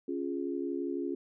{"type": "chord", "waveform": "sine", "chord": "Db major", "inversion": "none", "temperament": "equal", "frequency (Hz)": [277.2, 349.2, 415.3], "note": ["Db4", "F4", "Ab4"], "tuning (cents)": [0, 0, 0], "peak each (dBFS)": [-35, -35, -39], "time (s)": [0.08, 1.15], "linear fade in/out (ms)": 5, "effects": []}